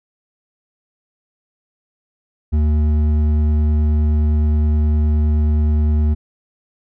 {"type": "tone with hard clipping", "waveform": "triangle", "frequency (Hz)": 75.8, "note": "D#2", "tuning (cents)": -45, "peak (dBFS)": -14, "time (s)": [2.52, 6.15], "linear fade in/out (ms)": 20, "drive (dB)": 11, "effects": []}